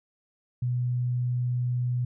sine tone, 123.47 Hz, B2, in tune, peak -24 dBFS, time 0.62-2.05 s, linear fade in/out 5 ms, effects none

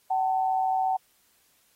sine tone pair together, 757.4 / 891 Hz, F#5 / A5, +40 / +22 cents, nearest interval minor third, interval 282 cents, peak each -23 / -30 dBFS, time 0.1-0.97 s, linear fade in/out 10 ms, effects white hiss -65 dBFS RMS until 1.75 s + AAC 48 kbps

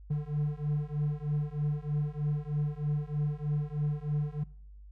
triangle beating tone pair, 146.83 / 150.03 Hz, D3 / D3, 0 / +37 cents, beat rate 3.2 Hz, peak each -30 dBFS, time 0.1-4.44 s, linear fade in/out 10 ms, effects noise-tail reverb RT60 0.7 s tail -22 dB re dry + added 50 Hz sine -47 dBFS peak until 4.91 s

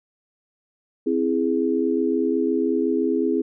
sine chord, C augmented, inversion none, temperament equal, 261.6 / 329.6 / 415.3 Hz, C4 / E4 / G#4, 0 / 0 / 0 cents, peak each -23 dBFS, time 1.06-3.42 s, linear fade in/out 10 ms, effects none

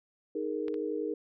sine chord, D# suspended fourth, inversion none, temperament equal, 311.1 / 415.3 / 466.2 Hz, D#4 / G#4 / A#4, 0 / 0 / 0 cents, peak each -35 dBFS, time 0.35-1.14 s, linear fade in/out 5 ms
clicks, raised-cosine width 0.3 ms, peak -29 / -34 dBFS, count 2, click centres 0.682 / 0.742 s
effects none

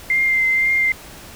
sine tone with vibrato, 2093 Hz, C7, in tune, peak -14 dBFS, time 0.1-0.92 s, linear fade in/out 2 ms, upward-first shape triangle, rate 2 Hz, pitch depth 21 cents each way, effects pink hiss -39 dBFS RMS until 1.35 s

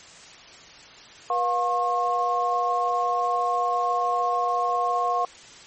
sine tone cluster, 485.4 / 713 / 1081 Hz, B4 / F5 / C#6, -30 / +36 / -44 cents, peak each -30 / -24 / -24 dBFS, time 1.3-5.25 s, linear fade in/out 2 ms, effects white hiss -46 dBFS RMS until 5.66 s + MP3 32 kbps

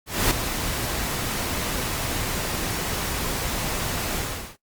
pink noise with ADSR envelope, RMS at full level -19 dBFS, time 0.06-4.57 s, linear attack 250 ms, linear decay 3 ms, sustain -8 dB, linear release 380 ms, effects noise-tail reverb RT60 0.1 s tail -17 dB re dry + Opus 48 kbps

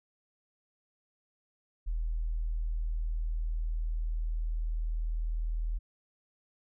sine tone, 40.07 Hz, E1, 48 cents flat, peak -29 dBFS, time 1.86-5.79 s, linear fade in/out 20 ms, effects none

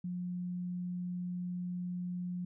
sine tone, 178.6 Hz, F3, 39 cents sharp, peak -35 dBFS, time 0.04-2.45 s, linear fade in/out 5 ms, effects none

